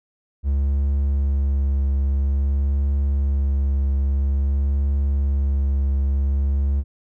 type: tone with vibrato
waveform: triangle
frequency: 69.3 Hz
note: C#2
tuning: in tune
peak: -15 dBFS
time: 0.43-6.84 s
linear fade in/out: 50 ms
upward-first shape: triangle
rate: 0.5 Hz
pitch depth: 19 cents each way
effects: none